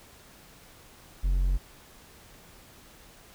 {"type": "tone", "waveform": "triangle", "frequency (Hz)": 45.35, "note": "F#1", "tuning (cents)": -34, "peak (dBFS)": -20, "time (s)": [1.23, 1.58], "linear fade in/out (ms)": 20, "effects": ["pink hiss -53 dBFS RMS until 3.34 s"]}